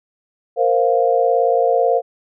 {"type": "chord", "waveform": "sine", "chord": "Bb suspended second", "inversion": "none", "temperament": "just", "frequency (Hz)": [466.2, 524.4, 699.2], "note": ["Bb4", "C5", "F5"], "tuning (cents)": [0, 4, 2], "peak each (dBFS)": -17, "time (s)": [0.56, 2.02], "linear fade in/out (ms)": 50, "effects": []}